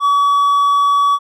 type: tone with hard clipping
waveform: sine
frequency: 1137 Hz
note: C#6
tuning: 44 cents sharp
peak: -11 dBFS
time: 0-1.19 s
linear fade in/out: 50 ms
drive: 3 dB
effects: none